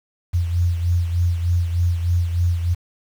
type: beating tone pair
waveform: sine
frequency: 86.4 / 89.7 Hz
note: F2 / F2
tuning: -18 / +47 cents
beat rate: 3.3 Hz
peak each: -17 / -25 dBFS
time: 0.33-2.75 s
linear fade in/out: 20 ms
effects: 7-bit